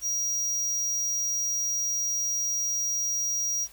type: tone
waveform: square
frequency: 5740 Hz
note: F8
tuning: 47 cents sharp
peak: -26 dBFS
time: 0.01-3.68 s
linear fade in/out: 50 ms
effects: added 50 Hz sine -58 dBFS peak until 3.72 s + white hiss -53 dBFS RMS until 3.72 s